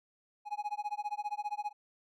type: tone with tremolo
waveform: triangle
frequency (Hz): 833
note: G#5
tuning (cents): +5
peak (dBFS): -29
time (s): 0.45-1.73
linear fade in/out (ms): 50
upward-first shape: sine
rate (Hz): 15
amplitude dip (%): 100
effects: none